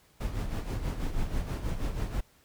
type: noise with tremolo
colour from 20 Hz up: brown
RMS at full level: -29 dBFS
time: 0.2-2.21 s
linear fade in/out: 10 ms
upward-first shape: sine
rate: 6.2 Hz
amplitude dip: 60%
effects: pink hiss -63 dBFS RMS until 2.44 s